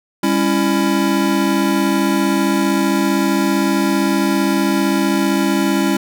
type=chord; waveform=square; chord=C# diminished; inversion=second; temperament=just; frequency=199.57 / 277.2 / 332.6 Hz; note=G3 / C#4 / E4; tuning=+31 / 0 / +16 cents; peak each=-19 dBFS; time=0.23-5.97 s; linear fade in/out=5 ms; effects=none